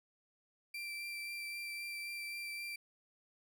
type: tone with vibrato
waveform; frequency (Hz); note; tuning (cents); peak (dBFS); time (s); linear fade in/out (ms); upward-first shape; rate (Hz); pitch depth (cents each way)
35% pulse; 2351; D7; +1; -39; 0.74-2.76; 5; triangle; 3.8; 14
effects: none